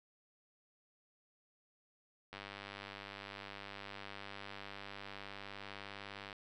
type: click train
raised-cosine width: 0.3 ms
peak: -30 dBFS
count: 400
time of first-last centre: 2.33-6.328 s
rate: 99.8 Hz
effects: none